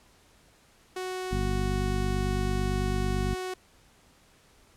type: tone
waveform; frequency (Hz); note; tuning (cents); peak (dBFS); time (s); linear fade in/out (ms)
sawtooth; 370; F#4; 0; -28; 0.96-3.54; 5
type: harmonic tone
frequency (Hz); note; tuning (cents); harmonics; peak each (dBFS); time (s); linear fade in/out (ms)
49; G1; 0; 1 / 2 / 3 / 4 / 5; -29 / -32 / -34 / -35 / -36; 1.31-3.35; 10
effects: pink hiss -60 dBFS RMS until 4.76 s + low-pass 11000 Hz 12 dB/octave